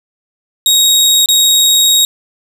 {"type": "tone with dropouts", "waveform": "25% pulse", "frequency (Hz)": 3773, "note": "A#7", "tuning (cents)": 20, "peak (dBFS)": -3, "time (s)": [0.66, 2.05], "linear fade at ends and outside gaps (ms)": 1, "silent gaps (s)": [1.259, 1.287], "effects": []}